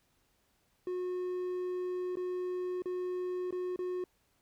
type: tone with dropouts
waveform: triangle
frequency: 362.9 Hz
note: F#4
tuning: 34 cents flat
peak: -31 dBFS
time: 0.87-4.04 s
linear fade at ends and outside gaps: 2 ms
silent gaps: 2.156-2.17 / 2.821-2.857 / 3.508-3.525 / 3.761-3.79 s
effects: pink hiss -73 dBFS RMS until 4.41 s